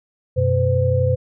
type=tone cluster; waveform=sine; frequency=93.3 / 125.4 / 510 Hz; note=F#2 / B2 / C5; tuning=+15 / +27 / -44 cents; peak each=-19 dBFS; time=0.36-1.16 s; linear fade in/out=20 ms; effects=none